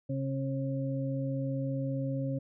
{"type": "harmonic tone", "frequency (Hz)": 135.1, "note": "C#3", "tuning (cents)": -44, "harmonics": [1, 2, 4], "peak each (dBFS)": [-32, -35, -38], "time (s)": [0.09, 2.39], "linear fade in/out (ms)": 10, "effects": []}